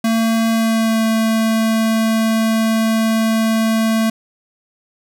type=tone with pitch glide; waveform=square; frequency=225.8 to 222.8 Hz; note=A3 to A3; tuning=+45 to +22 cents; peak=-14 dBFS; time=0.04-4.1 s; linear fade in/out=5 ms; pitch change=-23 cents; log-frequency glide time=0.54-1.04 s; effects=none